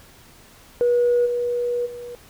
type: tone with level steps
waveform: sine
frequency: 483.7 Hz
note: B4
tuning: 36 cents flat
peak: -14 / -20 / -32 dBFS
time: 0.81-2.15 s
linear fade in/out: 0 ms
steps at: 1.25 / 1.85 s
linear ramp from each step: 20 ms
effects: tanh soft clip ceiling -11 dBFS + pink hiss -49 dBFS RMS until 2.29 s